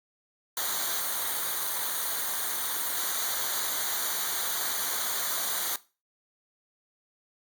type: noise with comb filter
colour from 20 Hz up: white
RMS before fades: -30 dBFS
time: 0.57-5.76 s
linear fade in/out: 2 ms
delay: 0.38 ms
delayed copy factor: -0.8
effects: noise-tail reverb RT60 0.3 s tail -18 dB re dry + Opus 48 kbps